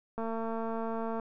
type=click train; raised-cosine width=1 ms; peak=-23 dBFS; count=231; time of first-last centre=0.18-1.198 s; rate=226 Hz; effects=none